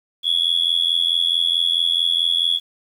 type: tone with amplitude modulation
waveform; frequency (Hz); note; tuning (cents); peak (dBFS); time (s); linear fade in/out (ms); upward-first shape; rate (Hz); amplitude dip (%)
sine; 3382; G#7; +31; -10; 0.23-2.6; 50; sine; 84.6; 100
effects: tanh soft clip ceiling -11 dBFS + 8-bit